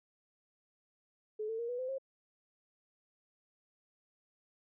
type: tone with pitch steps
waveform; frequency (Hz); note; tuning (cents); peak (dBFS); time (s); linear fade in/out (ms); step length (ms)
sine; 428.9 / 448.4 / 468.8 / 490.1 / 512.4 / 535.7; A4 / A4 / A#4 / B4 / C5 / C5; -44 / +33 / +10 / -13 / -36 / +41; -35; 1.39-1.984; 10; 99
effects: none